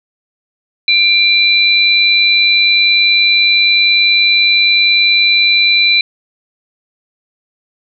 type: tone pair together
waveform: sine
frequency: 2366 / 3995 Hz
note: D7 / B7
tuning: +12 / +19 cents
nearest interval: major sixth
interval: 907 cents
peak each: -10 dBFS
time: 0.88-6.01 s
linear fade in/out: 2 ms
effects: none